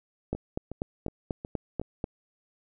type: two click trains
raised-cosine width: 2 ms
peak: -16 / -23 dBFS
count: 8 / 5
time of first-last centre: 0.33-2.041 / 0.35-1.815 s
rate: 4.09 / 2.73 Hz
effects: none